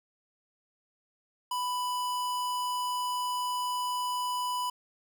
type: tone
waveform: square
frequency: 992 Hz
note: B5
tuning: 7 cents sharp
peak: -30 dBFS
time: 1.51-4.7 s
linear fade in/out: 5 ms
effects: none